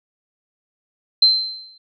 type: tone with exponential decay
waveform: sine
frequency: 4104 Hz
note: C8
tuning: 34 cents flat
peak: -7 dBFS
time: 1.22-1.78 s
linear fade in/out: 5 ms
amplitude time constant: 120 ms
effects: none